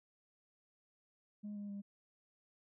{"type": "tone with pitch steps", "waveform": "sine", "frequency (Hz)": [207.7, 204.2, 200.9], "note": ["G#3", "G#3", "G3"], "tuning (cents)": [0, -29, 43], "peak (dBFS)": -40, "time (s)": [1.43, 1.82], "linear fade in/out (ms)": 20, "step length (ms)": 130, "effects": ["tanh soft clip ceiling -40 dBFS"]}